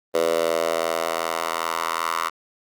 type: tone with high-pass filter sweep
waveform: 10% pulse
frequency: 82.6 Hz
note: E2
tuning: 4 cents sharp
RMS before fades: -24 dBFS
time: 0.14-2.29 s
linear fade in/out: 10 ms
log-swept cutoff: 510 to 1100 Hz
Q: 3.3
effects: Opus 32 kbps